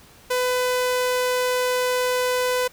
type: tone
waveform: sawtooth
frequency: 501 Hz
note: B4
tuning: 25 cents sharp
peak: -16 dBFS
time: 0.3-2.68 s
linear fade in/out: 10 ms
effects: pink hiss -50 dBFS RMS until 2.72 s